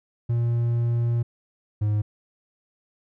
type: tone pair in turn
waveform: triangle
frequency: 118.1 / 105.22 Hz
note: A#2 / G#2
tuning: +23 / +23 cents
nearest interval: major second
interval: 200 cents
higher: first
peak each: -18 dBFS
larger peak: neither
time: 0.29-1.23 / 1.81-2.02 s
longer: first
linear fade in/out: 10 ms
effects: none